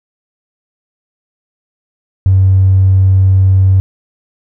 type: tone with tanh clipping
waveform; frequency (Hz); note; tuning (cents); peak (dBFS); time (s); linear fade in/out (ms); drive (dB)
triangle; 95.1; F#2; +48; -4; 2.26-3.8; 0; 1
effects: none